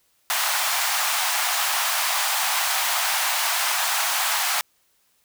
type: high-pass noise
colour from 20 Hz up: pink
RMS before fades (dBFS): -23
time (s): 0.3-4.61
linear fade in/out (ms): 0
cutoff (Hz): 710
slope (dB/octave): 48
effects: white hiss -65 dBFS RMS until 5.24 s